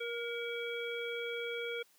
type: harmonic tone with a mistuned harmonic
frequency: 472 Hz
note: A#4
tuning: 22 cents sharp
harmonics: 1 / 3 / 5 / 7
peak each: -38 / -44 / -42 / -45 dBFS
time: 0-1.83 s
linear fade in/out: 10 ms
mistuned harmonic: 5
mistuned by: -54 cents
effects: white hiss -67 dBFS RMS until 1.98 s + high-pass 200 Hz 12 dB/octave